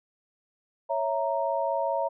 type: chord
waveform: sine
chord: A# diminished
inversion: first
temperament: equal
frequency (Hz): 554.4 / 659.3 / 932.3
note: C#5 / E5 / A#5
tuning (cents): 0 / 0 / 0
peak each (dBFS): -29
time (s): 0.89-2.09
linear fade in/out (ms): 20
effects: none